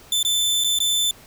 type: tone with dropouts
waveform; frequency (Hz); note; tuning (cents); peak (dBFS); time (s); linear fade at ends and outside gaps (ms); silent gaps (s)
sawtooth; 3531; A7; +5; -15; 0.12-1.11; 2; 0.229-0.249 / 0.639-0.644 / 0.788-0.802
effects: pink hiss -47 dBFS RMS until 1.26 s